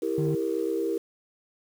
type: chord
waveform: sine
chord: E diminished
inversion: none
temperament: equal with one note detuned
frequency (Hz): 329.6 / 397 / 466.2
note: E4 / G4 / Bb4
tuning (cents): 0 / +22 / 0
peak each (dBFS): -29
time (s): 0.02-0.98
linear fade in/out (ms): 5
type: tone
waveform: triangle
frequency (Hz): 152.4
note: D#3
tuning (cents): -36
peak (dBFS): -23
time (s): 0.18-0.35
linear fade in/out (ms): 2
effects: tanh soft clip ceiling -15 dBFS + 8-bit